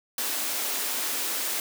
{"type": "high-pass noise", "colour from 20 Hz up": "white", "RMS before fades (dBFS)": -29, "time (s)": [0.18, 1.6], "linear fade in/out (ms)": 2, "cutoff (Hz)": 220, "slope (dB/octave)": 96, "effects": []}